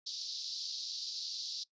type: band-pass noise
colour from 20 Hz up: pink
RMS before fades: -41 dBFS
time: 0.06-1.64 s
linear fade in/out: 10 ms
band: 4000 to 5400 Hz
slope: 48 dB/octave
effects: noise-tail reverb RT60 0.1 s tail -20 dB re dry + resampled to 16000 Hz